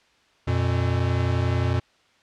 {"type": "tone pair together", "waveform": "square", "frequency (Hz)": [88.89, 120.1], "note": ["F2", "B2"], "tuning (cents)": [31, -48], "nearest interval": "perfect fourth", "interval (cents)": 521, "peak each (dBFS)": -24, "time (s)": [0.47, 1.8], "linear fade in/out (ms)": 10, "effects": ["white hiss -60 dBFS RMS until 2.22 s", "low-pass 4000 Hz 12 dB/octave"]}